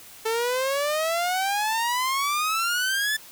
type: exponential sweep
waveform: sawtooth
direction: up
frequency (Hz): 440 to 1760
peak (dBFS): -19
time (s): 0.25-3.17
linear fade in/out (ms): 10
effects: white hiss -46 dBFS RMS until 3.31 s